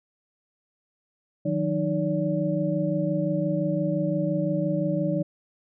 sine tone cluster, 155.8 / 181.6 / 306.8 / 574 Hz, D#3 / F#3 / D#4 / D5, +3 / -32 / -24 / -40 cents, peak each -28 dBFS, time 1.45-5.23 s, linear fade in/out 10 ms, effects none

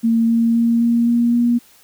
sine tone with pitch steps, 228.6 / 230.6 / 232.6 / 234.6 / 236.7 / 238.7 Hz, A#3 / A#3 / A#3 / A#3 / A#3 / A#3, -34 / -19 / -4 / +11 / +27 / +41 cents, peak -12 dBFS, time 0.03-1.59 s, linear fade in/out 20 ms, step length 260 ms, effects white hiss -50 dBFS RMS until 1.83 s

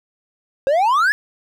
triangle exponential sweep, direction up, 523 to 1754 Hz, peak -11 dBFS, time 0.67-1.12 s, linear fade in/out 0 ms, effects none

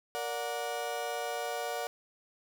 35% pulse chord, Bb augmented, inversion none, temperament just, 466.2 / 582.7 / 728.4 Hz, Bb4 / D5 / F#5, 0 / -14 / -27 cents, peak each -37 / -37 / -35 dBFS, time 0.15-1.87 s, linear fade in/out 0 ms, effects none

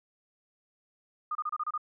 sine tone bursts, 1224 Hz, D#6, 29 cents flat, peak -29 dBFS, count 7, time 1.31-1.778 s, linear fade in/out 5 ms, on 42 ms, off 29 ms, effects none

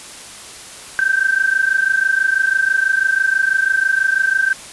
sine tone pair together, 1547.9 / 1574 Hz, G6 / G6, -22 / +7 cents, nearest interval unison, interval 29 cents, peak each -16 dBFS, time 0.99-4.53 s, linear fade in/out 0 ms, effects white hiss -35 dBFS RMS until 4.72 s + resampled to 24000 Hz

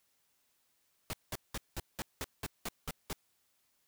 pink noise bursts, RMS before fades -38 dBFS, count 10, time 1.1-3.13 s, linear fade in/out 0 ms, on 32 ms, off 190 ms, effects white hiss -75 dBFS RMS until 3.87 s

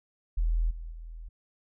sine tone with level steps, 41.03 Hz, E1, 7 cents flat, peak -23 / -36 / -39 dBFS, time 0.37-1.29 s, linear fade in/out 10 ms, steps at 0.7 / 0.91 s, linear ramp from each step 10 ms, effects none

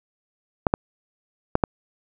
clicks, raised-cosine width 1 ms, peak -3 dBFS, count 4, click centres 0.668 / 0.739 / 1.554 / 1.638 s, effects none

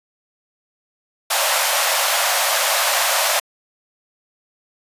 pink high-pass noise, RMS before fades -18 dBFS, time 1.3-3.4 s, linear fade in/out 10 ms, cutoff 540 Hz, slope 96 dB/octave, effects resampled to 32000 Hz

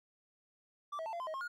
triangle tone with pitch steps, 1168 / 647 / 888 / 686 / 1028 / 630 / 1074 / 1428 Hz, D6 / E5 / A5 / F5 / C6 / D#5 / C6 / F6, -10 / -32 / +16 / -31 / -31 / +21 / +45 / +38 cents, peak -36 dBFS, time 0.92-1.48 s, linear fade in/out 10 ms, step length 70 ms, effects none

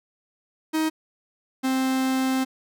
45% pulse tone pair in turn, 315.2 / 262.2 Hz, D#4 / C4, +23 / +4 cents, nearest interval minor third, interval 319 cents, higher first, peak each -21 dBFS, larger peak neither, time 0.73-0.9 / 1.63-2.45 s, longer second, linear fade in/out 20 ms, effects none

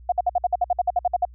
sine tone bursts, 715 Hz, F5, 41 cents sharp, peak -16 dBFS, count 14, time 0.09-1.252 s, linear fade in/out 5 ms, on 31 ms, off 56 ms, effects added 60 Hz sine -42 dBFS peak until 1.34 s

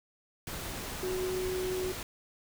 sine tone in noise, 370 Hz, F#4, in tune, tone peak -31 dBFS, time 1.03-1.92 s, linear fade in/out 2 ms, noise pink, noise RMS -39 dBFS, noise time 0.47-2.03 s, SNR +5 dB, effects none

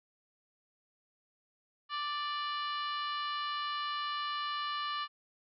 harmonic tone, 587.3 Hz, D5, in tune, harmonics 2 / 3 / 4 / 5 / 6 / 7 / 8 / 9, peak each -35 / -43 / -49 / -42 / -48 / -46 / -54 / -59 dBFS, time 1.89-5.08 s, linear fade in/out 50 ms, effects none

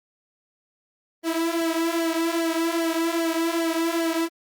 sawtooth tone with flanger, 331 Hz, E4, 7 cents sharp, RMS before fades -24 dBFS, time 1.23-4.29 s, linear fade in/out 50 ms, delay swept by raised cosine 0.78 to 4.78 ms, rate 2.5 Hz, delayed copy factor -0.8, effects Opus 24 kbps

